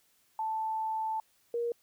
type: tone pair in turn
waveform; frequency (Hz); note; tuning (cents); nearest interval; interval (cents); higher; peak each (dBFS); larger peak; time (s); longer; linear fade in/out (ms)
sine; 880 / 471.9; A5 / A#4; 0 / +21; major seventh; 1079; first; -30 / -29; second; 0.39-1.2 / 1.54-1.72; first; 2
effects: white hiss -69 dBFS RMS until 1.82 s